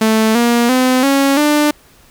sawtooth tone with pitch steps, 220 / 237.2 / 255.7 / 275.6 / 297.1 Hz, A3 / A#3 / C4 / C#4 / D4, 0 / +30 / -40 / -10 / +20 cents, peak -6 dBFS, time 0.01-1.71 s, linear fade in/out 5 ms, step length 340 ms, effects pink hiss -47 dBFS RMS until 2.1 s

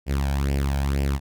sawtooth tone with flanger, 69.3 Hz, C#2, in tune, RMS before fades -23 dBFS, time 0.06-1.2 s, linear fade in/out 50 ms, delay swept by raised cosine 0.38 to 1.29 ms, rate 2.1 Hz, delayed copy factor +0.7, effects none

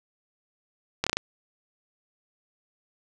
slowing click train, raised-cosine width 0.2 ms, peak -7 dBFS, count 5, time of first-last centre 1.04-1.17 s, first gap 26 ms, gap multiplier 1.15, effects none

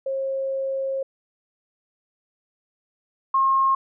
sine tone pair in turn, 538 / 1074.1 Hz, C5 / C6, +48 / +45 cents, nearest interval octave, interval 1197 cents, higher second, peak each -23 / -16 dBFS, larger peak second, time 0.06-1.03 / 3.34-3.75 s, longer first, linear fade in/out 5 ms, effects none

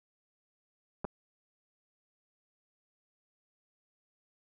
clicks, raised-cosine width 1 ms, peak -22 dBFS, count 2, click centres 1.045 / 1.05 s, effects none

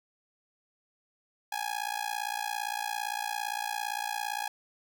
sawtooth tone with amplitude modulation, 830.6 Hz, G#5, in tune, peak -24 dBFS, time 1.52-4.48 s, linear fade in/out 5 ms, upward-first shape sine, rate 57.6 Hz, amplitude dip 95%, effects none

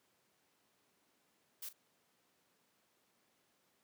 blue noise with echo, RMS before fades -45 dBFS, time 1.62-1.69 s, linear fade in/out 5 ms, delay 40 ms, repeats 1, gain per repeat -15 dB, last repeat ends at 1.73 s, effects pink hiss -75 dBFS RMS until 3.83 s + high-pass 200 Hz 12 dB/octave

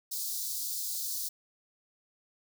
white high-pass noise, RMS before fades -35 dBFS, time 0.11-1.29 s, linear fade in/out 10 ms, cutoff 4000 Hz, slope 48 dB/octave, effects none

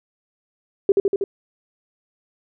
sine tone with echo, 394.9 Hz, G4, 13 cents sharp, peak -10 dBFS, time 0.89-0.92 s, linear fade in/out 2 ms, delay 80 ms, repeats 4, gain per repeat -2 dB, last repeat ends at 1.24 s, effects none

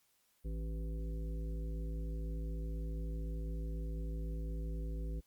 harmonic tone with a mistuned harmonic, 55 Hz, A1, in tune, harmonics 1 / 3 / 5 / 7 / 9, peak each -37 / -46 / -52 / -54 / -55 dBFS, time 0.44-5.21 s, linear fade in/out 20 ms, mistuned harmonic 3, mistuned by -43 cents, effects white hiss -74 dBFS RMS until 5.26 s + Opus 48 kbps

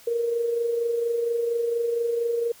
sine tone with amplitude modulation, 468.6 Hz, A#4, 9 cents sharp, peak -20 dBFS, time 0.07-2.52 s, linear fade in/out 5 ms, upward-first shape sine, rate 24.3 Hz, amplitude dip 45%, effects white hiss -51 dBFS RMS until 2.6 s

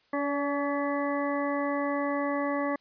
harmonic tone with a mistuned harmonic, 284 Hz, C#4, 42 cents sharp, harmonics 1 / 2 / 3 / 4 / 6 / 7, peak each -30 / -31 / -37 / -34 / -40 / -39 dBFS, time 0.13-2.76 s, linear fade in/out 5 ms, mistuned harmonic 2, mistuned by +15 cents, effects white hiss -66 dBFS RMS until 2.8 s + resampled to 11025 Hz

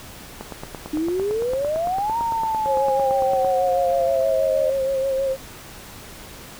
click train, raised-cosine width 1 ms, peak -17 dBFS, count 28, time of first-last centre 0.41-3.447 s, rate 8.89 Hz
sine exponential two-way sweep, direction up then down, 298.3 to 936 to 607 Hz, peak -20 dBFS, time 0.93-4.7 s, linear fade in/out 5 ms, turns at 2.18 s
sine tone with vibrato, 537 Hz, C5, 45 cents sharp, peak -19 dBFS, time 2.65-5.37 s, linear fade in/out 50 ms, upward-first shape sine, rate 6.3 Hz, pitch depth 34 cents each way
effects pink hiss -40 dBFS RMS until 6.59 s

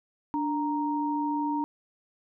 sine tone pair together, 293.7 / 932.4 Hz, D4 / A#5, 0 / 0 cents, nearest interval octave + minor sixth, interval 2000 cents, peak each -28 / -29 dBFS, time 0.34-1.64 s, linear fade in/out 0 ms, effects none

